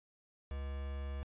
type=tone with quantisation; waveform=triangle; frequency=69.3 Hz; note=C#2; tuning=in tune; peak=-36 dBFS; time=0.51-1.23 s; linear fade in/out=0 ms; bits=8; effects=resampled to 8000 Hz